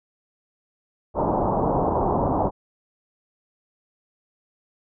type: low-pass noise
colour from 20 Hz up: white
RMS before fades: -22 dBFS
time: 1.14-2.51 s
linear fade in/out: 50 ms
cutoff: 980 Hz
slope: 48 dB/octave
effects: none